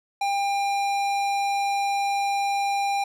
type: tone with tanh clipping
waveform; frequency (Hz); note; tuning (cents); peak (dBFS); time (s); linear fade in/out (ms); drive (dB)
sine; 799; G5; +33; -24; 0.21-3.04; 5; 18
effects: none